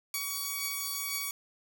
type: tone pair together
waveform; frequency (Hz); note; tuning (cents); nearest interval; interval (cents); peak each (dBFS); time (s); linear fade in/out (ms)
5% pulse; 1128 / 2254; C#6 / C#7; +30 / +28; octave; 1198; -25; 0.14-1.31; 2
effects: none